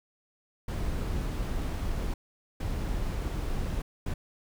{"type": "noise bursts at uneven times", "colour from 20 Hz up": "brown", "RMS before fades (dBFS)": -31, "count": 3, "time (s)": [[0.68, 2.14], [2.6, 3.82], [4.06, 4.14]], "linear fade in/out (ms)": 5, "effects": []}